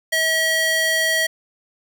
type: tone with high-pass filter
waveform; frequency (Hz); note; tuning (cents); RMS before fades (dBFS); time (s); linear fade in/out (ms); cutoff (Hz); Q
square; 642; E5; -46; -19; 0.12-1.27; 10; 1400; 1.7
effects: none